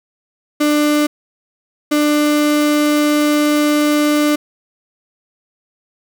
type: tone bursts at uneven times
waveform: 35% pulse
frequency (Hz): 297.2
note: D4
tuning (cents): +21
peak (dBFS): -10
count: 2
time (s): 0.6-1.07 / 1.91-4.36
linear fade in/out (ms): 10
effects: none